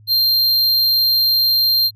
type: tone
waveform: square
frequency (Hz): 4179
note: C8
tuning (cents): -3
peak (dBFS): -13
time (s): 0.07-1.91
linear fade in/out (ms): 50
effects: added 106 Hz sine -43 dBFS peak until 1.95 s